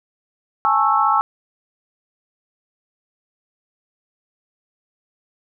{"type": "chord", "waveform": "sine", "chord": "A major seventh", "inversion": "third", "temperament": "just", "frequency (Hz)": [825, 880, 1100, 1320], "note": ["G#5", "A5", "C#6", "E6"], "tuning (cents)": [-12, 0, -14, 2], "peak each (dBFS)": [-20, -20, -19, -18], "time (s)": [0.65, 1.21], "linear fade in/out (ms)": 0, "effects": []}